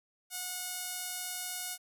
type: tone with band-pass filter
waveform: sawtooth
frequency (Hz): 728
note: F#5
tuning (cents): -28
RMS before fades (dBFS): -39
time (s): 0.3-1.78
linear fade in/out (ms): 50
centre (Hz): 11000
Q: 0.76
effects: none